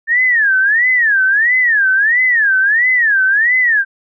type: tone with vibrato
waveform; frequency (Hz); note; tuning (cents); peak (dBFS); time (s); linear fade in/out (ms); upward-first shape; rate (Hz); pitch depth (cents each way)
sine; 1760; A6; 0; -9; 0.07-3.85; 50; sine; 1.5; 250
effects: none